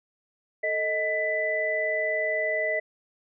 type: tone cluster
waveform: sine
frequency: 440.8 / 628 / 1992 Hz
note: A4 / D#5 / B6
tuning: +3 / +16 / +14 cents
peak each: -34 / -27 / -27 dBFS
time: 0.63-2.8 s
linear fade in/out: 10 ms
effects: none